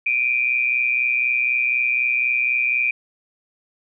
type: tone pair together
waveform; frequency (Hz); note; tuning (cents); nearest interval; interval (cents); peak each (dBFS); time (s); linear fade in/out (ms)
sine; 2349 / 2473; D7 / D#7; 0 / -11; minor second; 89; -20; 0.06-2.91; 5
effects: none